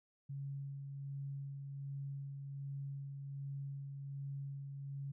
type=tone with tremolo; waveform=sine; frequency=139 Hz; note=C#3; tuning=5 cents sharp; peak=-40 dBFS; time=0.29-5.12 s; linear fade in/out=10 ms; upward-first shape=sine; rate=1.3 Hz; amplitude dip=35%; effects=none